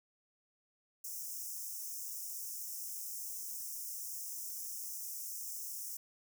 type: high-pass noise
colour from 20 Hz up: white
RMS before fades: -43 dBFS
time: 1.04-5.97 s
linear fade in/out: 5 ms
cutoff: 5300 Hz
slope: 96 dB/octave
effects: none